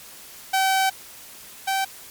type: tone pair in turn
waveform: sawtooth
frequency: 767 / 774.1 Hz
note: G5 / G5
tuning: -38 / -22 cents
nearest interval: unison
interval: 16 cents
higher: second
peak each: -14 / -17 dBFS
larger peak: first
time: 0.53-0.9 / 1.67-1.85 s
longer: first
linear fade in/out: 10 ms
effects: white hiss -43 dBFS RMS until 2.1 s + MP3 96 kbps